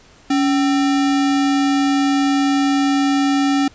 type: tone with sample-and-hold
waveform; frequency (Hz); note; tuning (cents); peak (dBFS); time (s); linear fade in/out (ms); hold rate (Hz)
sine; 280; C#4; +18; -13; 0.3-3.68; 5; 1050
effects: pink hiss -48 dBFS RMS until 3.74 s + resampled to 16000 Hz